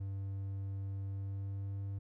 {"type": "tone with pitch glide", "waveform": "triangle", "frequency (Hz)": [97.8, 98.82], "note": ["G2", "G2"], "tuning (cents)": [-4, 14], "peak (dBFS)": -35, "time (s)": [0, 1.99], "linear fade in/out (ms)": 10, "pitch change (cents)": 18, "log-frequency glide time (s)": [1.06, 1.81], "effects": []}